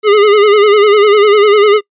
square tone with vibrato, 415.3 Hz, G#4, in tune, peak -5 dBFS, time 0.03-1.81 s, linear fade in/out 50 ms, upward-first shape sine, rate 10 Hz, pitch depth 67 cents each way, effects noise-tail reverb RT60 0.1 s tail -25 dB re dry + resampled to 8000 Hz

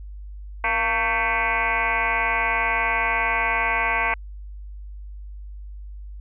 sine tone with frequency modulation, 1558 Hz, G6, 11 cents flat, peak -19 dBFS, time 0.64-4.14 s, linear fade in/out 2 ms, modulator 217 Hz, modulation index 4, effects added 50 Hz sine -34 dBFS peak until 6.2 s

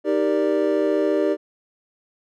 triangle chord, Eb major seventh, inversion none, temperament equal, 311.1 / 392 / 466.2 / 587.3 Hz, Eb4 / G4 / Bb4 / D5, 0 / 0 / 0 / 0 cents, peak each -21 / -20 / -24 / -21 dBFS, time 0.04-1.37 s, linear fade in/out 50 ms, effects none

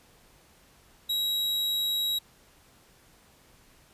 45% pulse tone, 3850 Hz, B7, 45 cents flat, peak -26 dBFS, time 1.09-2.19 s, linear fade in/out 10 ms, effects pink hiss -59 dBFS RMS until 3.93 s + resampled to 32000 Hz

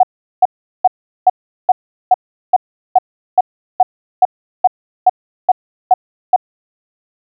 sine tone bursts, 740 Hz, F#5, in tune, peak -3 dBFS, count 16, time 0-6.362 s, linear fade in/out 5 ms, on 32 ms, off 390 ms, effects none

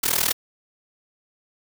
white noise with amplitude modulation, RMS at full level -18 dBFS, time 0.03-0.33 s, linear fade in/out 10 ms, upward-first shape sine, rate 39.9 Hz, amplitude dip 90%, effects none

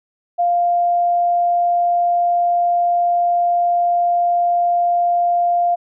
sine tone, 698.5 Hz, F5, in tune, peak -13 dBFS, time 0.38-5.76 s, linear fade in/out 20 ms, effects none

